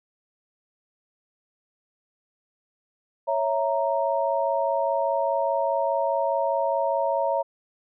sine chord, A# diminished, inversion first, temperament equal, 554.4 / 659.3 / 932.3 Hz, C#5 / E5 / A#5, 0 / 0 / 0 cents, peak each -25 / -26 / -26 dBFS, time 3.27-7.43 s, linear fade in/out 20 ms, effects none

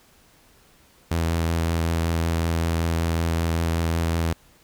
sawtooth tone with vibrato, 82.9 Hz, E2, 10 cents sharp, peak -17 dBFS, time 1.11-4.33 s, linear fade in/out 5 ms, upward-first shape triangle, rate 5.3 Hz, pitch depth 17 cents each way, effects pink hiss -56 dBFS RMS until 4.63 s

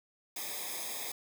white noise with comb filter, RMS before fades -39 dBFS, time 0.36-1.12 s, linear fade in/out 5 ms, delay 0.69 ms, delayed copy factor -1, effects none

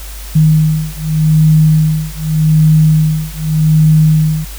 sine beating tone pair, 155.56 / 156.4 Hz, D#3 / D#3, 0 / +9 cents, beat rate 0.84 Hz, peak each -10 dBFS, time 0.35-4.45 s, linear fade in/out 10 ms, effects added 50 Hz sine -25 dBFS peak until 4.58 s + white hiss -32 dBFS RMS until 4.58 s

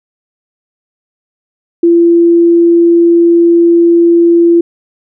sine tone, 340.1 Hz, F4, 46 cents flat, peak -3 dBFS, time 1.83-4.61 s, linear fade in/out 5 ms, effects none

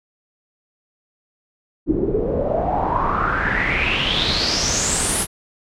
pink noise with low-pass filter sweep, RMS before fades -20 dBFS, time 1.86-5.27 s, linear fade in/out 50 ms, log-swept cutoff 310 to 11000 Hz, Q 6.7, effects none

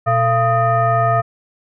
sine tone with frequency modulation, 684 Hz, F5, 36 cents flat, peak -12 dBFS, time 0.06-1.22 s, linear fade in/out 20 ms, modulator 564 Hz, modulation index 1.2, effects none

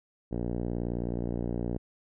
5% pulse tone with low-pass filter, 59.2 Hz, A#1, 27 cents sharp, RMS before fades -32 dBFS, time 0.31-1.78 s, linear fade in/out 10 ms, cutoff 350 Hz, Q 0.7, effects none

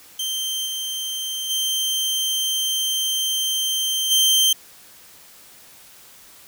sawtooth tone with level steps, 3136 Hz, G7, in tune, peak -20 / -22 / -17 / -11 dBFS, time 0.19-4.53 s, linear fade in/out 5 ms, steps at 0.65 / 1.49 / 4.1 s, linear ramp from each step 20 ms, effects white hiss -47 dBFS RMS until 6.47 s

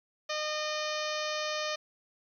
harmonic tone, 610 Hz, D#5, 34 cents flat, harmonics 1 / 2 / 3 / 4 / 5 / 6 / 7 / 8 / 9 / 10, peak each -35 / -38 / -40 / -41 / -42 / -43 / -43 / -44 / -45 / -45 dBFS, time 0.29-1.76 s, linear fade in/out 10 ms, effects 11-bit

